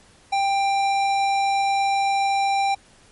triangle tone with hard clipping, 790 Hz, G5, 13 cents sharp, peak -20 dBFS, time 0.32-2.75 s, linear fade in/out 10 ms, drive 18 dB, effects pink hiss -53 dBFS RMS until 3.11 s + MP3 48 kbps

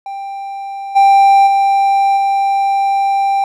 triangle tone with level steps, 789 Hz, G5, 11 cents sharp, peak -20 / -3 / -7 / -9 dBFS, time 0.06-3.44 s, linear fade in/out 2 ms, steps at 0.95 / 1.46 / 2.16 s, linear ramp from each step 20 ms, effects none

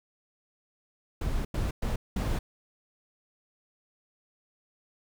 brown noise bursts at uneven times, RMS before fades -29 dBFS, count 4, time 1.21-1.45 / 1.54-1.71 / 1.82-1.96 / 2.16-2.39 s, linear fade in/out 5 ms, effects none

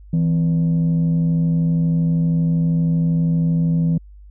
sine tone pair together, 164.81 / 257.5 Hz, E3 / C4, 0 / -28 cents, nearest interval minor sixth, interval 772 cents, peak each -13 / -24 dBFS, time 0.13-3.98 s, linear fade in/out 5 ms, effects tanh soft clip ceiling -12 dBFS + added 50 Hz sine -39 dBFS peak until 4.3 s

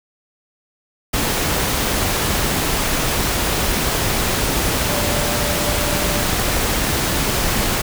sine tone in noise, 587.3 Hz, D5, in tune, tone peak -26 dBFS, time 4.88-6.23 s, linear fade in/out 10 ms, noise pink, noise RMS -19 dBFS, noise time 1.13-7.82 s, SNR -10 dB, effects none

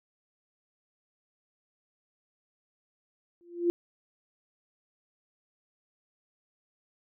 sine tone with exponential growth, 346 Hz, F4, 16 cents flat, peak -19 dBFS, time 3.41-3.7 s, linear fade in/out 0 ms, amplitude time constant 61 ms, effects none

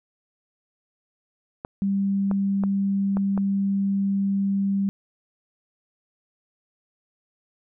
clicks, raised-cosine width 1 ms, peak -17 dBFS, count 5, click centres 1.649 / 2.313 / 2.637 / 3.17 / 3.377 s
sine tone, 197.1 Hz, G3, 10 cents sharp, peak -20 dBFS, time 1.82-4.89 s, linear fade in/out 0 ms
effects none

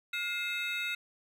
triangle tone cluster, 1424 / 2111 / 2602 / 3778 Hz, F6 / C7 / E7 / A#7, +33 / +15 / -23 / +22 cents, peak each -37 / -37 / -34 / -37 dBFS, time 0.13-0.95 s, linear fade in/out 5 ms, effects none

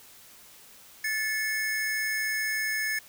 square tone pair together, 1743 / 2178 Hz, A6 / C#7, -17 / -31 cents, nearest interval major third, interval 386 cents, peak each -29 / -33 dBFS, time 1.04-2.99 s, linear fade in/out 5 ms, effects white hiss -52 dBFS RMS until 3.08 s

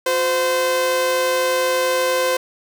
sawtooth tone pair together, 360.1 / 516 Hz, F#4 / C5, -47 / -24 cents, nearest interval tritone, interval 623 cents, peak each -23 / -13 dBFS, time 0.06-2.37 s, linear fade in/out 5 ms, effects none

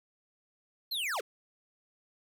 square linear sweep, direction down, 4326 to 327.6 Hz, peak -32 dBFS, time 0.91-1.21 s, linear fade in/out 10 ms, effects none

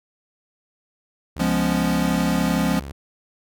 sawtooth tone with vibrato, 69.3 Hz, C#2, in tune, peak -28 dBFS, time 1.36-2.92 s, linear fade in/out 5 ms, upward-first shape triangle, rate 17 Hz, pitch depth 95 cents each way
square chord, C# dominant seventh, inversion first, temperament equal, 174.61 / 207.7 / 246.9 / 277.2 Hz, E#3 / G#3 / B3 / C#4, 0 / 0 / 0 / 0 cents, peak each -23 / -25 / -26 / -27 dBFS, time 1.39-2.8 s, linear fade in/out 10 ms
effects none

